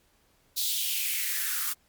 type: noise with high-pass filter sweep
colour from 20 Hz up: blue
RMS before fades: -29 dBFS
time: 0.56-1.74 s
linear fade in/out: 20 ms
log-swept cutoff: 4100 to 1200 Hz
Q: 3.9
effects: pink hiss -66 dBFS RMS until 1.88 s + MP3 96 kbps